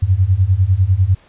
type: beating tone pair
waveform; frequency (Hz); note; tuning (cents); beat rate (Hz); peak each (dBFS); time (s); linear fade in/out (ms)
sine; 88.8 / 98.8; F2 / G2; +29 / +14; 10; -14 / -13; 0.02-1.15; 10
effects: pink hiss -50 dBFS RMS until 1.28 s + resampled to 8000 Hz